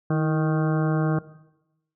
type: harmonic tone with a mistuned harmonic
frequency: 155.56 Hz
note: D#3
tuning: in tune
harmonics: 1 / 2 / 3 / 4 / 5 / 7 / 8 / 9 / 10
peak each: -21 / -27 / -31 / -33 / -35 / -38 / -39 / -40 / -41 dBFS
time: 0.1-1.19 s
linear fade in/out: 5 ms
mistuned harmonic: 2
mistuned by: +53 cents
effects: noise-tail reverb RT60 0.9 s tail -17 dB re dry